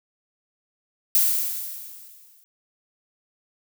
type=noise with exponential decay; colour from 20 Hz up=violet; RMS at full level=-17 dBFS; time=1.15-2.44 s; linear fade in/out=0 ms; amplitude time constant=280 ms; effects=none